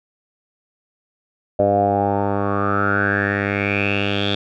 10% pulse tone with low-pass filter sweep, 100.6 Hz, G2, 45 cents sharp, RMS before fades -19 dBFS, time 1.59-4.35 s, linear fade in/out 5 ms, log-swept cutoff 620 to 3500 Hz, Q 8.6, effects none

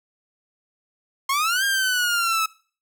sawtooth exponential two-way sweep, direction up then down, 1062 to 1619 to 1291 Hz, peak -16 dBFS, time 1.29-2.46 s, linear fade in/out 5 ms, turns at 1.64 s, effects noise-tail reverb RT60 0.4 s tail -20 dB re dry

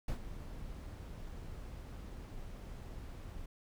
brown noise with ADSR envelope, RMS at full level -35 dBFS, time 0.08-3.46 s, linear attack 4 ms, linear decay 97 ms, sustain -11 dB, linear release 4 ms, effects none

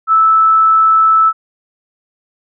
sine tone, 1312 Hz, E6, 9 cents flat, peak -6 dBFS, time 0.07-1.33 s, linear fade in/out 50 ms, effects none

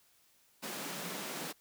pink high-pass noise, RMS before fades -41 dBFS, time 0.62-1.53 s, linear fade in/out 20 ms, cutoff 150 Hz, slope 96 dB/octave, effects white hiss -68 dBFS RMS until 1.6 s

